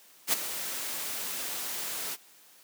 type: noise with ADSR envelope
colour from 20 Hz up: white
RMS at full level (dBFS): -23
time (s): 0.27-2.17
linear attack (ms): 59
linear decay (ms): 17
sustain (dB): -12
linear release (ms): 41
effects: white hiss -57 dBFS RMS until 2.63 s + high-pass 200 Hz 12 dB/octave